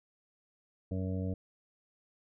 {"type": "harmonic tone", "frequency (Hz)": 93.5, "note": "F#2", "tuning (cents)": 19, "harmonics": [1, 2, 3, 5, 6, 7], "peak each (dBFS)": [-34, -37, -41, -44, -47, -50], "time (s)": [0.91, 1.34], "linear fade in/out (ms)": 5, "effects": []}